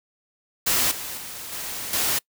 white noise with level steps, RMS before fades -21 / -33 / -36 / -32 / -23 dBFS, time 0.66-2.19 s, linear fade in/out 10 ms, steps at 0.91 / 1.17 / 1.52 / 1.93 s, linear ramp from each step 5 ms, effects noise-tail reverb RT60 0.1 s tail -25 dB re dry

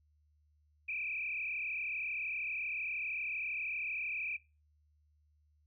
sine tone with frequency modulation, 2457 Hz, D#7, 22 cents flat, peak -35 dBFS, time 0.88-4.37 s, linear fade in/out 10 ms, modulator 36.4 Hz, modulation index 3.3, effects noise-tail reverb RT60 0.3 s tail -22 dB re dry + added 75 Hz sine -68 dBFS peak until 5.66 s

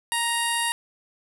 15% pulse tone with low-pass filter, 936 Hz, A#5, 7 cents sharp, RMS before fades -25 dBFS, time 0.12-0.72 s, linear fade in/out 0 ms, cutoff 11000 Hz, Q 3.6, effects none

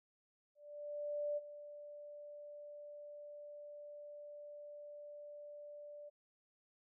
sine tone with ADSR envelope, 587.3 Hz, D5, in tune, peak -35 dBFS, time 0.55-6.1 s, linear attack 820 ms, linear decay 28 ms, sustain -14 dB, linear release 19 ms, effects none

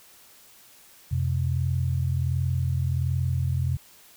sine tone pair together, 88 / 129.36 Hz, F2 / C3, +14 / -19 cents, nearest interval perfect fifth, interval 667 cents, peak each -25 dBFS, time 1.11-3.77 s, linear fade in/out 10 ms, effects white hiss -53 dBFS RMS until 4.16 s

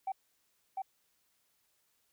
sine tone with echo, 771 Hz, G5, 29 cents flat, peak -31 dBFS, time 0.07-0.12 s, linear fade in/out 5 ms, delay 700 ms, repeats 1, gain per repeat -2 dB, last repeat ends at 0.82 s, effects tanh soft clip ceiling -29 dBFS + white hiss -75 dBFS RMS until 2.12 s

